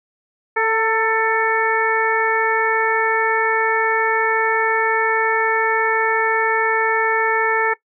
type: harmonic tone with a mistuned harmonic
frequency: 443.6 Hz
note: A4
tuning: 14 cents sharp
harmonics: 1 / 2 / 3 / 4 / 5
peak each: -20 / -20 / -23 / -21 / -24 dBFS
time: 0.56-7.74 s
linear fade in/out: 10 ms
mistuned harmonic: 2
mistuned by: +26 cents
effects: noise-tail reverb RT60 0.1 s tail -19 dB re dry